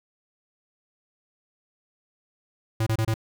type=tone bursts; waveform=square; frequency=111.3 Hz; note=A2; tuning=20 cents sharp; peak=-22 dBFS; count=4; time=2.8-3.141 s; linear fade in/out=5 ms; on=65 ms; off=27 ms; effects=none